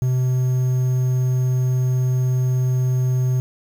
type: tone with quantisation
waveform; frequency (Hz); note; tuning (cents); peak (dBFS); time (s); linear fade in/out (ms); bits
triangle; 127.4; C3; -46; -14; 0.02-3.4; 0; 7
effects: none